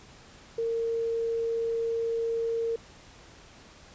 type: tone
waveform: sine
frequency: 458.9 Hz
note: A#4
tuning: 27 cents flat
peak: -26 dBFS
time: 0.58-2.76 s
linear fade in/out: 5 ms
effects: pink hiss -52 dBFS RMS until 3.94 s + resampled to 16000 Hz